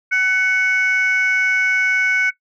sine tone pair together, 1500 / 2219 Hz, F#6 / C#7, +23 / +1 cents, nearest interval perfect fifth, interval 678 cents, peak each -15 dBFS, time 0.11-2.31 s, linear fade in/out 20 ms, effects noise-tail reverb RT60 0.1 s tail -19 dB re dry + tanh soft clip ceiling -10 dBFS

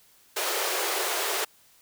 pink high-pass noise, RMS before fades -28 dBFS, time 0.36-1.45 s, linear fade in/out 10 ms, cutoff 350 Hz, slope 96 dB/octave, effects white hiss -59 dBFS RMS until 1.81 s

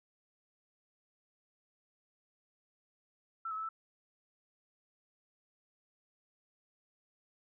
sine tone with pitch steps, 1335 / 1284 / 1306 / 1320 Hz, E6 / E6 / E6 / E6, +22 / -46 / -17 / +2 cents, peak -36 dBFS, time 3.45-3.69 s, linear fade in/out 5 ms, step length 60 ms, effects none

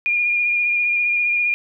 sine tone with vibrato, 2423 Hz, D#7, 47 cents flat, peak -16 dBFS, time 0.06-1.54 s, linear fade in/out 0 ms, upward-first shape sine, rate 15 Hz, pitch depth 21 cents each way, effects none

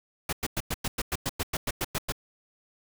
pink noise bursts, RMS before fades -29 dBFS, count 14, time 0.29-2.122 s, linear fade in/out 5 ms, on 38 ms, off 100 ms, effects none

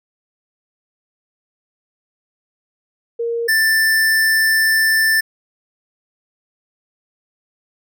sine / square tone pair in turn, 466.2 / 1771.9 Hz, A#4 / A6, 0 / +12 cents, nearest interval octave + major seventh, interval 2312 cents, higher second, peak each -18 / -13 dBFS, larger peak second, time 3.19-3.48 / 3.48-5.21 s, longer second, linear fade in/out 10 ms, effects none

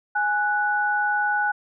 sine tone pair together, 830.6 / 1480 Hz, G#5 / F#6, 0 / 0 cents, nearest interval minor seventh, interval 1000 cents, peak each -23 / -22 dBFS, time 0.15-1.52 s, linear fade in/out 10 ms, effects none

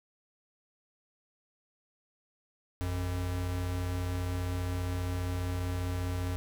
square tone pair together, 55.04 / 90 Hz, A1 / F#2, +1 / -47 cents, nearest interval major sixth, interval 852 cents, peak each -40 / -32 dBFS, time 2.81-6.36 s, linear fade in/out 0 ms, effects 11-bit

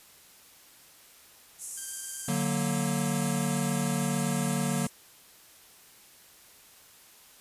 pink band-pass noise, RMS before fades -40 dBFS, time 1.58-4.9 s, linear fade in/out 50 ms, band 6500 to 11000 Hz, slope 48 dB/octave
5% pulse tone with tremolo, 1577 Hz, G6, 10 cents sharp, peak -30 dBFS, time 1.77-2.43 s, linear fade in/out 5 ms, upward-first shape sine, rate 19 Hz, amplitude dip 45%
square chord, D augmented, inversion none, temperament equal with one note detuned, 146.83 / 185 / 233.8 Hz, D3 / F#3 / A#3, 0 / 0 / +5 cents, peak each -32 dBFS, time 2.28-4.87 s, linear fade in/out 5 ms
effects white hiss -55 dBFS RMS until 7.4 s + resampled to 32000 Hz

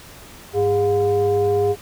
sine tone with frequency modulation, 408.6 Hz, G#4, 28 cents flat, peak -15 dBFS, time 0.53-1.76 s, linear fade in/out 50 ms, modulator 307 Hz, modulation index 0.64, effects pink hiss -42 dBFS RMS until 1.81 s

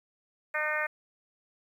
harmonic tone, 304.3 Hz, D#4, 38 cents flat, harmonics 2 / 3 / 4 / 5 / 6 / 7 / 8, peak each -35 / -40 / -37 / -34 / -32 / -36 / -40 dBFS, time 0.54-0.87 s, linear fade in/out 10 ms, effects 10-bit

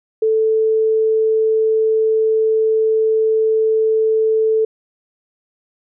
sine tone, 440 Hz, A4, in tune, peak -12 dBFS, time 0.22-4.65 s, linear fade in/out 5 ms, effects none

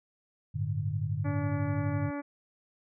sine chord, G suspended second, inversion none, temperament equal with one note detuned, 98 / 110 / 147.68 Hz, G2 / A2 / D3, 0 / 0 / +10 cents, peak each -33 dBFS, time 0.54-2.11 s, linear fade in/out 20 ms
harmonic tone, 287 Hz, D4, 40 cents flat, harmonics 1 / 2 / 3 / 4 / 5 / 6 / 7 / 8, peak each -34 / -40 / -44 / -46 / -48 / -50 / -51 / -52 dBFS, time 1.24-2.22 s, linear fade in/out 20 ms
effects none

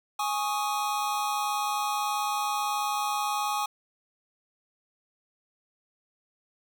square chord, Ab suspended fourth, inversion none, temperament just, 830.6 / 1107.5 / 1245.9 Hz, Ab5 / Db6 / Eb6, 0 / -2 / +2 cents, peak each -30 / -33 / -34 dBFS, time 0.19-3.66 s, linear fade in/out 5 ms, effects 10-bit

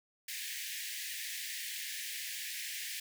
pink high-pass noise, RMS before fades -41 dBFS, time 0.28-3 s, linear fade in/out 5 ms, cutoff 1700 Hz, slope 96 dB/octave, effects none

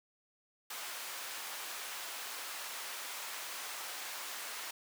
pink high-pass noise, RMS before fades -43 dBFS, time 0.7-4.71 s, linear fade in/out 5 ms, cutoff 940 Hz, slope 12 dB/octave, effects none

